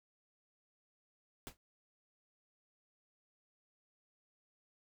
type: noise with exponential decay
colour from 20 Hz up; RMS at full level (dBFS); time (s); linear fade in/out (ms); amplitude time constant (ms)
pink; -42; 1.47-1.57; 0; 20
effects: noise-tail reverb RT60 0.1 s tail -23 dB re dry